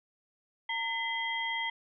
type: tone cluster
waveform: sine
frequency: 916 / 2026 / 3219 Hz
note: A#5 / B6 / G7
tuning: -31 / +44 / +45 cents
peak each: -36 / -33 / -37 dBFS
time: 0.69-1.7 s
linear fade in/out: 5 ms
effects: none